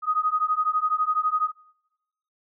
sine beating tone pair, 1244.5 / 1256.5 Hz, D#6 / D#6, 0 / +17 cents, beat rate 12 Hz, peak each -24 dBFS, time 0.02-1.52 s, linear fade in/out 50 ms, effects noise-tail reverb RT60 1.0 s tail -25 dB re dry

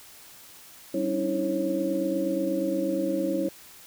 sine tone cluster, 193.6 / 277.6 / 297.1 / 325.7 / 545 Hz, G3 / C#4 / D4 / E4 / C#5, -21 / +3 / +20 / -21 / -29 cents, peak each -33 / -32 / -34 / -28 / -29 dBFS, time 0.94-3.49 s, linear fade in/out 5 ms, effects white hiss -49 dBFS RMS until 3.86 s

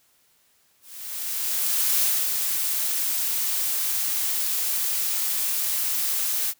blue noise with ADSR envelope, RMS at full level -21 dBFS, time 0.81-6.54 s, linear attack 1200 ms, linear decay 250 ms, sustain -4 dB, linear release 51 ms, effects white hiss -63 dBFS RMS until 6.59 s

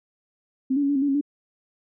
sine tone with pitch steps, 263.1 / 287.9 / 278.8 / 286.8 / 267.9 / 287.1 / 273.2 / 289.5 Hz, C4 / D4 / C#4 / D4 / C4 / D4 / C#4 / D4, +10 / -34 / +10 / -41 / +41 / -39 / -25 / -25 cents, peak -19 dBFS, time 0.7-1.212 s, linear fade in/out 10 ms, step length 64 ms, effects none

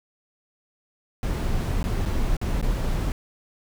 brown noise with dropouts, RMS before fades -24 dBFS, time 1.23-3.12 s, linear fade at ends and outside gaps 1 ms, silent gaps 1.829-1.84 / 2.054-2.058 / 2.368-2.414 / 2.614-2.626 s, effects none

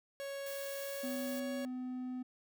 45% pulse tone with pitch glide, 554.4 to 558.9 Hz, C#5 to C#5, 0 to +14 cents, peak -40 dBFS, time 0.2-1.65 s, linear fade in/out 0 ms, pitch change +14 cents, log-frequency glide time 0.71-1.36 s
blue noise, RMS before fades -48 dBFS, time 0.46-1.4 s, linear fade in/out 5 ms
triangle tone, 253 Hz, B3, 42 cents sharp, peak -36 dBFS, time 1.03-2.23 s, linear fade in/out 10 ms
effects none

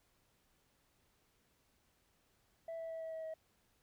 sine tone with pitch steps, 659.3 / 655.1 / 651 / 646.9 / 642.8 / 638.7 Hz, E5 / E5 / E5 / E5 / E5 / D#5, 0 / -11 / -22 / -33 / -44 / +45 cents, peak -39 dBFS, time 2.68-3.34 s, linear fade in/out 5 ms, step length 110 ms, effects tanh soft clip ceiling -40 dBFS + pink hiss -75 dBFS RMS until 3.82 s

